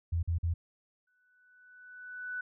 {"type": "tone bursts", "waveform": "sine", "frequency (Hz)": 84.4, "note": "E2", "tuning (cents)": 41, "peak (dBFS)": -27, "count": 3, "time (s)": [0.12, 0.54], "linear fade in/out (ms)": 10, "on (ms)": 110, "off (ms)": 45}
{"type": "tone with exponential growth", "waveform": "sine", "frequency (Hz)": 1490, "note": "F#6", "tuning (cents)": 12, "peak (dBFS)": -33, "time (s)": [1.07, 2.41], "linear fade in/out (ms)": 5, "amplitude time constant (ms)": 290}
{"effects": []}